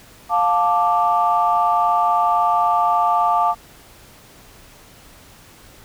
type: chord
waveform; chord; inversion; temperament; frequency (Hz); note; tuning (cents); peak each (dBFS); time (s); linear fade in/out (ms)
sine; D minor; first; just; 704.8 / 881 / 1174.7; F5 / A5 / D6; +16 / +2 / 0; -18; 0.29-3.55; 50
effects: tanh soft clip ceiling -5 dBFS + pink hiss -46 dBFS RMS until 5.84 s